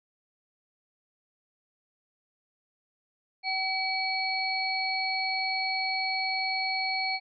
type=tone cluster; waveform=sine; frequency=763 / 2285 / 4342 Hz; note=G5 / D7 / C#8; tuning=-47 / -48 / -37 cents; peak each=-32 / -30 / -32 dBFS; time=3.43-7.2 s; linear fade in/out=50 ms; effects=none